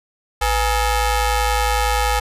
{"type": "ring-modulated tone", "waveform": "sawtooth", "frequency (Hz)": 442.3, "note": "A4", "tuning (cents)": 9, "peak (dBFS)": -9, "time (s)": [0.41, 2.2], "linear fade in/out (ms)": 10, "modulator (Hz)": 387, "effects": ["resampled to 32000 Hz"]}